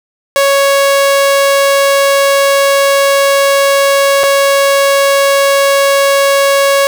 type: tone with dropouts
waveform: sawtooth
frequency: 555 Hz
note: C#5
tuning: 2 cents sharp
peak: -3 dBFS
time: 0.36-6.87 s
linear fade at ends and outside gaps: 0 ms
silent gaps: 4.234-4.237 s
effects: none